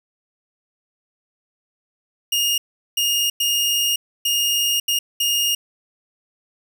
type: tone bursts at uneven times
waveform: sawtooth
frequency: 2843 Hz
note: F7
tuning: 30 cents sharp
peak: -14 dBFS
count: 6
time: 2.32-2.58 / 2.97-3.3 / 3.4-3.96 / 4.25-4.8 / 4.88-4.99 / 5.2-5.55 s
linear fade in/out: 5 ms
effects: none